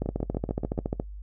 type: two click trains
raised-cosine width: 2 ms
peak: -17 / -14 dBFS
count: 6 / 15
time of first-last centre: 0.06-0.778 / 0.02-0.999 s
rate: 6.96 / 14.3 Hz
effects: noise-tail reverb RT60 0.1 s tail -20 dB re dry + added 50 Hz sine -37 dBFS peak until 1.22 s